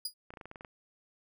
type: tone with exponential decay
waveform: sawtooth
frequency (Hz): 4893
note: D#8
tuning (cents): -30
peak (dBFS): -27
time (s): 0.05-0.14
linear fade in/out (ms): 5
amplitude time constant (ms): 18
type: clicks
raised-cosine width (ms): 0.5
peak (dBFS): -31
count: 9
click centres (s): 0.305 / 0.338 / 0.372 / 0.412 / 0.456 / 0.514 / 0.558 / 0.609 / 0.648
effects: none